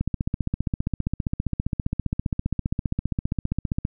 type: click train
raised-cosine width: 5 ms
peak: -11 dBFS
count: 59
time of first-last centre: 0.01-3.851 s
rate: 15.1 Hz
effects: none